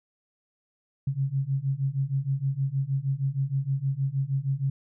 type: beating tone pair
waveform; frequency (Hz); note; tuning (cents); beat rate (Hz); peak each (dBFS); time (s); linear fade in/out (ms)
sine; 133 / 139.4; C3 / C#3; +29 / +10; 6.4; -28 / -27; 1.07-4.7; 5
effects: none